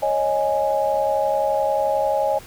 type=chord; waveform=sine; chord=C# suspended second; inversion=none; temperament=equal with one note detuned; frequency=550.9 / 622.3 / 830.6 Hz; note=C#5 / D#5 / G#5; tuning=-11 / 0 / 0 cents; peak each=-22 dBFS; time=0.02-2.39 s; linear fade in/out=10 ms; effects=pink hiss -43 dBFS RMS until 2.46 s